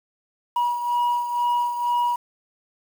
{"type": "beating tone pair", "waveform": "sine", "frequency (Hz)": [963, 965.1], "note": ["B5", "B5"], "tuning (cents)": [-44, -40], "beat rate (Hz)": 2.1, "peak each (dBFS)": [-19, -25], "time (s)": [0.56, 2.16], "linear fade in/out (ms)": 5, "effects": ["tanh soft clip ceiling -17 dBFS", "7-bit"]}